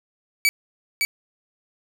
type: tone with echo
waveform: sawtooth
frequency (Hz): 2286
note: D7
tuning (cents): -47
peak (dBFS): -12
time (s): 0.45-0.49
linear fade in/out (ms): 0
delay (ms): 560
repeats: 1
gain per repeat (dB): -4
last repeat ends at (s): 1.05
effects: none